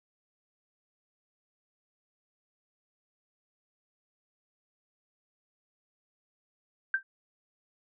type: tone with exponential decay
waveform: sine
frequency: 1568 Hz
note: G6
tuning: in tune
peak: -20 dBFS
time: 6.94-7.03 s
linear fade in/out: 2 ms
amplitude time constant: 19 ms
effects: none